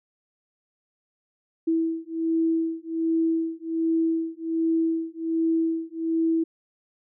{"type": "beating tone pair", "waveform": "sine", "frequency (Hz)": [326.2, 327.5], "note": ["E4", "E4"], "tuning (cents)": [-18, -11], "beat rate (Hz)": 1.3, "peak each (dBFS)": -25, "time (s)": [1.67, 6.44], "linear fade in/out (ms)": 10, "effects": []}